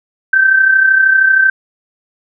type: tone with amplitude modulation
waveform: sine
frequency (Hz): 1552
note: G6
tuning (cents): -18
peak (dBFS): -4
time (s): 0.33-1.5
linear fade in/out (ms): 5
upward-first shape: sine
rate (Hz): 32.9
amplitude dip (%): 55
effects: none